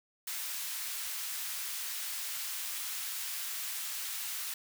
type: high-pass noise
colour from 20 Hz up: white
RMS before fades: -38 dBFS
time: 0.27-4.54 s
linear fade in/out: 5 ms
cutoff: 1300 Hz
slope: 12 dB/octave
effects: none